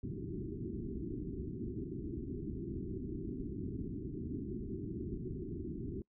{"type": "low-pass noise", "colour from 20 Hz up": "white", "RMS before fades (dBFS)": -41, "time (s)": [0.03, 6.02], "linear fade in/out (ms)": 2, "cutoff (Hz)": 390, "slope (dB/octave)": 96, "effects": ["noise-tail reverb RT60 0.1 s tail -24 dB re dry"]}